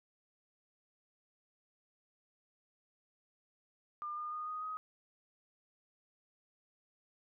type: tone with pitch steps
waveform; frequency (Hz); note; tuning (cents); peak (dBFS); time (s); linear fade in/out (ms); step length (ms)
sine; 1201 / 1215 / 1229.1 / 1243.4 / 1257.8; D6 / D#6 / D#6 / D#6 / D#6; +38 / -42 / -22 / -2 / +18; -38; 4.02-4.77; 0; 150
effects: none